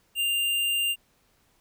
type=tone; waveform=square; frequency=2794 Hz; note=F7; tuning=in tune; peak=-24 dBFS; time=0.15-0.96 s; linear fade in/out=50 ms; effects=pink hiss -66 dBFS RMS until 1.6 s